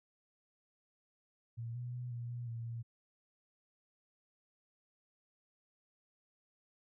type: tone with pitch steps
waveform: sine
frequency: 116.2 / 122.3 / 123.4 / 119.1 / 120.7 / 115.8 / 116.5 Hz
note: A#2 / B2 / B2 / A#2 / B2 / A#2 / A#2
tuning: -5 / -16 / -1 / +38 / -39 / -11 / -1 cents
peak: -39 dBFS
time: 1.57-2.83 s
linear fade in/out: 20 ms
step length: 180 ms
effects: none